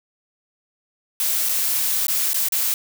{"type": "noise with dropouts", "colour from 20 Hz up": "blue", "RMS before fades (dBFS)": -21, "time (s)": [1.2, 2.74], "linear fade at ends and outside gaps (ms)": 1, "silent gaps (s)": [[1.488, 1.492], [2.068, 2.082], [2.333, 2.343], [2.486, 2.522]], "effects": []}